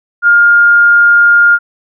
sine tone, 1412 Hz, F6, 19 cents sharp, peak -3 dBFS, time 0.22-1.59 s, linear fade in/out 50 ms, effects none

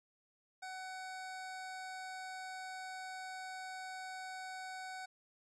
25% pulse tone, 750 Hz, F#5, 23 cents sharp, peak -40 dBFS, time 0.62-5.06 s, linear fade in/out 10 ms, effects resampled to 22050 Hz

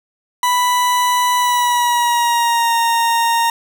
40% pulse tone with pitch glide, 987.8 to 927 Hz, B5 to A#5, 0 to -10 cents, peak -12 dBFS, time 0.43-3.5 s, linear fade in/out 2 ms, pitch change -110 cents, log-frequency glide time 1.38-2.74 s, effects none

